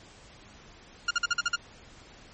sawtooth tone bursts, 1409 Hz, F6, 15 cents sharp, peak -19 dBFS, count 7, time 1.08-1.558 s, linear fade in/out 5 ms, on 28 ms, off 47 ms, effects pink hiss -52 dBFS RMS until 2.33 s + MP3 32 kbps

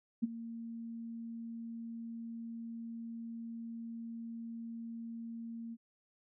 sine tone with ADSR envelope, 230 Hz, A#3, 23 cents flat, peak -26 dBFS, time 0.22-5.77 s, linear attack 18 ms, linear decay 22 ms, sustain -15 dB, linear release 42 ms, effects none

